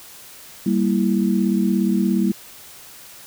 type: chord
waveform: sine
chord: E diminished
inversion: first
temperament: equal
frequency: 196 / 233.1 / 329.6 Hz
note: G3 / Bb3 / E4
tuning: 0 / 0 / 0 cents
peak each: -18 / -21 / -23 dBFS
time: 0.66-2.32 s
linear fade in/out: 5 ms
effects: white hiss -42 dBFS RMS until 3.26 s